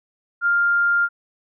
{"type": "tone", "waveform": "sine", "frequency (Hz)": 1400, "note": "F6", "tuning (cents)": 4, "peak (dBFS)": -15, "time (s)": [0.41, 1.09], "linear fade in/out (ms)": 50, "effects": []}